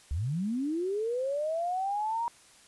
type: linear sweep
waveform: sine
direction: up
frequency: 63.1 to 954 Hz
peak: -28 dBFS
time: 0.11-2.28 s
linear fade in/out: 0 ms
effects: white hiss -57 dBFS RMS until 2.67 s + resampled to 24000 Hz